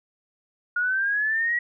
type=linear sweep; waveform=sine; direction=up; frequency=1428 to 1929 Hz; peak=-21 dBFS; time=0.76-1.59 s; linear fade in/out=5 ms; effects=none